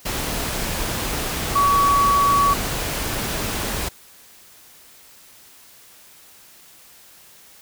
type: tone in noise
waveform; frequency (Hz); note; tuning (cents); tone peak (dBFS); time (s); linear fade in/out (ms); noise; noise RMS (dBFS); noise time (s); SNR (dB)
sine; 1131; C#6; +34; -14; 1.55-2.54; 10; pink; -25; 0.05-3.89; +8
effects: white hiss -48 dBFS RMS until 7.61 s